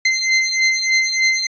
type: beating tone pair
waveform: sawtooth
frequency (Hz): 2072 / 2075.3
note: C7 / C7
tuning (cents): -17 / -15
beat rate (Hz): 3.3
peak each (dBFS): -14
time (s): 0.05-1.47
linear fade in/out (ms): 5
effects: resampled to 16000 Hz